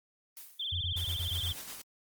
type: noise with exponential decay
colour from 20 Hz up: blue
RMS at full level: -43 dBFS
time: 0.37-0.83 s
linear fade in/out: 0 ms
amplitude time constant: 100 ms
type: tone with vibrato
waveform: sine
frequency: 3333 Hz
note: G#7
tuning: 5 cents sharp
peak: -33 dBFS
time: 0.59-1.53 s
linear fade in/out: 10 ms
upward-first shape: sine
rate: 19 Hz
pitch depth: 120 cents each way
type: tone bursts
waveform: sine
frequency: 87.31 Hz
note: F2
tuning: in tune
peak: -33 dBFS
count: 7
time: 0.72-1.52 s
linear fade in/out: 5 ms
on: 92 ms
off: 26 ms
type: noise with tremolo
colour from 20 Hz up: white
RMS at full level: -42 dBFS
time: 0.96-1.82 s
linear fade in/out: 10 ms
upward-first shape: sine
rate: 8.3 Hz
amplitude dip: 45%
effects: Opus 24 kbps